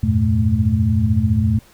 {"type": "tone cluster", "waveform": "sine", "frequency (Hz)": [86.1, 100, 115.6, 217], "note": ["F2", "G2", "A#2", "A3"], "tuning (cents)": [-24, 35, -14, -24], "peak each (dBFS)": -19, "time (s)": [0.03, 1.59], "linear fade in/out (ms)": 5, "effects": ["pink hiss -50 dBFS RMS until 1.73 s"]}